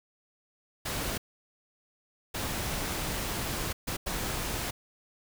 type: noise bursts at uneven times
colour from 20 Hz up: pink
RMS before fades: -33 dBFS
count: 4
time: 0.85-1.18 / 2.34-3.73 / 3.87-3.97 / 4.06-4.71 s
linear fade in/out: 10 ms
effects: none